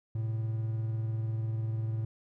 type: tone pair together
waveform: triangle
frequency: 110.74 / 130.81 Hz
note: A2 / C3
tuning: +12 / 0 cents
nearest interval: minor third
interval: 288 cents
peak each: -28 / -39 dBFS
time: 0.15-2.05 s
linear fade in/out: 5 ms
effects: none